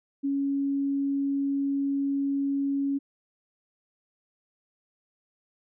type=tone; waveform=sine; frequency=278 Hz; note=C#4; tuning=5 cents sharp; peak=-24 dBFS; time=0.23-2.99 s; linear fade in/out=20 ms; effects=none